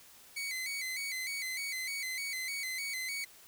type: tone with vibrato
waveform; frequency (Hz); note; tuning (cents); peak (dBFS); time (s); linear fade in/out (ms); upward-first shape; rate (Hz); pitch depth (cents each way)
sawtooth; 2141; C7; +39; -32; 0.36-3.25; 10; square; 3.3; 78
effects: white hiss -57 dBFS RMS until 3.47 s